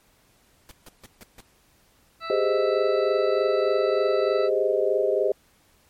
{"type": "noise bursts", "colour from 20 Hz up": "pink", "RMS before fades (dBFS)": -44, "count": 5, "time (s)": [0.69, 1.405], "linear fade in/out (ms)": 0, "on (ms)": 23, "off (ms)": 150}
{"type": "harmonic tone", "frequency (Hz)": 659.3, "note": "E5", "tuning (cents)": 0, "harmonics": [1, 2, 3, 4, 6, 7], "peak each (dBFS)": [-41, -32, -41, -42, -41, -46], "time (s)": [2.2, 4.5], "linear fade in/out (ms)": 50}
{"type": "chord", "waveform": "sine", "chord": "Ab major seventh", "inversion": "third", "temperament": "equal with one note detuned", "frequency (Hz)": [392, 415.3, 517.8, 622.3], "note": ["G4", "Ab4", "C5", "Eb5"], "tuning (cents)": [0, 0, -18, 0], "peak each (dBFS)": -25, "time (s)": [2.3, 5.32], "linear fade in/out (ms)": 2}
{"effects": ["pink hiss -61 dBFS RMS until 5.89 s", "MP3 64 kbps"]}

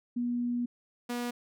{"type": "tone pair in turn", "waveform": ["sine", "sawtooth"], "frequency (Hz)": [241.8, 241.8], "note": ["B3", "B3"], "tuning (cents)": [-36, -36], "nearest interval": "unison", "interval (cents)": 0, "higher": "neither", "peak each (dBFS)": -28, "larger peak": "neither", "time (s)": [[0.16, 0.66], [1.09, 1.31]], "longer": "first", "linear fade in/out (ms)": 10, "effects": []}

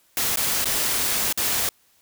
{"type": "noise with dropouts", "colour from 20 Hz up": "white", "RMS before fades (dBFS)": -23, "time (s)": [0.17, 1.69], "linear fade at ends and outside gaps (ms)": 1, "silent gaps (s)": [[0.359, 0.372], [0.644, 0.656], [1.326, 1.375]], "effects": ["white hiss -61 dBFS RMS until 2.01 s"]}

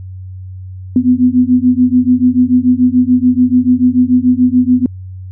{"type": "beating tone pair", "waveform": "sine", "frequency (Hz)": [246.9, 253.8], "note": ["B3", "B3"], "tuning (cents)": [0, 47], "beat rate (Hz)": 6.9, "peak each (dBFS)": -10, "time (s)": [0.96, 4.86], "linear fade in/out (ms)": 2, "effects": ["added 93 Hz sine -25 dBFS peak until 5.31 s"]}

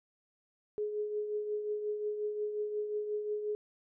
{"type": "tone with tremolo", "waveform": "sine", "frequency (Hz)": 420.4, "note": "G#4", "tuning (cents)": 21, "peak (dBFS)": -30, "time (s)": [0.78, 3.55], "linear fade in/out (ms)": 0, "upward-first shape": "triangle", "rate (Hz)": 5.6, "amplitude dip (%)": 55, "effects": []}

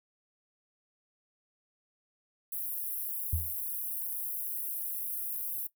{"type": "high-pass noise", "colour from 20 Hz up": "pink", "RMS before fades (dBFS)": -36, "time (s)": [2.52, 5.67], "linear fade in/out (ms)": 5, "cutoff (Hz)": 11000, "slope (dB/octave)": 48}
{"type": "tone with exponential decay", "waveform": "sine", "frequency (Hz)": 82.3, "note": "E2", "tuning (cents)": -2, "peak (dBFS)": -24, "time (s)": [3.33, 3.56], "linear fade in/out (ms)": 0, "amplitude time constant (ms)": 50}
{"effects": ["noise-tail reverb RT60 0.1 s tail -17 dB re dry"]}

